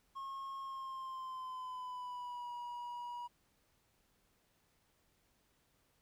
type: tone with pitch glide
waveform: triangle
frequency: 1083 to 964.8 Hz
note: C#6 to B5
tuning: -41 to -41 cents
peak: -40 dBFS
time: 0.15-3.28 s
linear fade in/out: 20 ms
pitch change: -200 cents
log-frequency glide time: 0.6-2.52 s
effects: pink hiss -75 dBFS RMS until 6.01 s